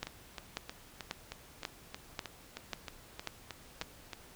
two click trains, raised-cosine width 0.2 ms, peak -18 / -23 dBFS, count 8 / 14, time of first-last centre 0.03-3.814 / 0.07-4.133 s, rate 1.85 / 3.2 Hz, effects pink hiss -56 dBFS RMS until 4.35 s

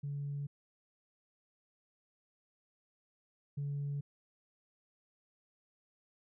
sine tone pair in turn, 142.6 / 142.6 Hz, C#3 / C#3, +49 / +49 cents, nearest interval unison, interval 0 cents, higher neither, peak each -35 / -33 dBFS, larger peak second, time 0.03-0.47 / 3.57-4.01 s, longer neither, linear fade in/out 10 ms, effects tanh soft clip ceiling -32 dBFS

